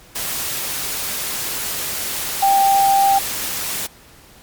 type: tone in noise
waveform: sine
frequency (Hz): 788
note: G5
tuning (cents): +9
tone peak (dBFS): -11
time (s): 2.42-3.19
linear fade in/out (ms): 10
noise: white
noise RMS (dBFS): -24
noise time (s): 0.15-3.87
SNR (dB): +10
effects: pink hiss -46 dBFS RMS until 4.42 s + MP3 96 kbps